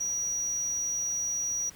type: tone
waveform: triangle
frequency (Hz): 5790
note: F#8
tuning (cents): -38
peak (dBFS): -27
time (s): 0-1.7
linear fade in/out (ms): 10
effects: pink hiss -52 dBFS RMS until 1.75 s